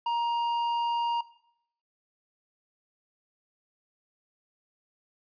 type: tone with tanh clipping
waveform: sine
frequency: 940 Hz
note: A#5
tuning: 14 cents sharp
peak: -27 dBFS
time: 0.06-1.21 s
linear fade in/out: 5 ms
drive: 9 dB
effects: noise-tail reverb RT60 0.7 s tail -18 dB re dry + resampled to 11025 Hz